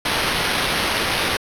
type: noise with sample-and-hold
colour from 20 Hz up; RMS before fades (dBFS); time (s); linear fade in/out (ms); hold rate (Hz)
white; -21; 0.05-1.37; 5; 7350
effects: low-pass 12000 Hz 12 dB/octave